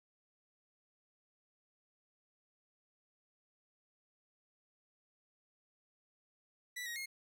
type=tone with pitch steps; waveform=sawtooth; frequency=1967 / 1887 / 2149 Hz; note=B6 / A#6 / C7; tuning=-7 / +21 / +46 cents; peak=-37 dBFS; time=6.76-7.06 s; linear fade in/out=10 ms; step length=100 ms; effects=none